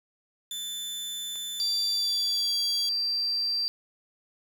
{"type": "tone with pitch glide", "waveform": "sawtooth", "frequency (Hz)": [3520, 3328], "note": ["A7", "G#7"], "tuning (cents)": [0, 3], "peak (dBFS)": -30, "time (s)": [0.51, 2.89], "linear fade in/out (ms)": 2, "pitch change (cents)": -97, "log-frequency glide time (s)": [1.9, 2.54]}
{"type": "click", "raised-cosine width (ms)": 0.2, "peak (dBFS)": -30, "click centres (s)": 1.357}
{"type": "tone", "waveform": "sine", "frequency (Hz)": 4699, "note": "D8", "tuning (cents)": 0, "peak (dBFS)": -25, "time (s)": [1.6, 3.68], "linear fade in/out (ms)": 0}
{"effects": ["8-bit"]}